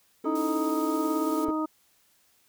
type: chord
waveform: triangle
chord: A major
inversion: first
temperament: just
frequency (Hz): 275 / 330 / 440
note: C#4 / E4 / A4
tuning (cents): -14 / +2 / 0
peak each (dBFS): -32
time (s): 0.24-1.51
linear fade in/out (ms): 5
type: harmonic tone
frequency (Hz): 311.8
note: D#4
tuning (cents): +4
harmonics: 1 / 2 / 3 / 4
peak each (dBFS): -27 / -36 / -36 / -33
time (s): 0.25-1.66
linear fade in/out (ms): 10
type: high-pass noise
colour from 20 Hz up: white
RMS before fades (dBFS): -44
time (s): 0.35-1.45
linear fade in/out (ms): 5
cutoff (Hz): 3300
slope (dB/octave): 12
type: clicks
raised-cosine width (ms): 2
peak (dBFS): -26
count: 2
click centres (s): 1.484 / 1.487
effects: white hiss -65 dBFS RMS until 2.48 s